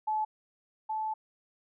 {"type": "tone pair in turn", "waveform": "sine", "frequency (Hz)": [862, 870], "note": ["A5", "A5"], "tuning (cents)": [-36, -20], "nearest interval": "unison", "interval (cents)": 16, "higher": "second", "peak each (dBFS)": [-27, -30], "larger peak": "first", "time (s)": [[0.07, 0.25], [0.89, 1.14]], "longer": "second", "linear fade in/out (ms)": 10, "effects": []}